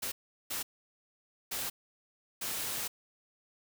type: noise bursts at uneven times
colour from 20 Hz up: white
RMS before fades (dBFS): -36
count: 4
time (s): 0.02-0.12 / 0.5-0.63 / 1.51-1.7 / 2.41-2.88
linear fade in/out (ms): 10
effects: none